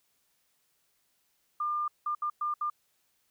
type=tone bursts at uneven times; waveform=sine; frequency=1200 Hz; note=D6; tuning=37 cents sharp; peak=-28 dBFS; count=5; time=1.6-1.88 / 2.06-2.15 / 2.22-2.3 / 2.41-2.54 / 2.61-2.7 s; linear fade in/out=5 ms; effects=white hiss -73 dBFS RMS until 3.3 s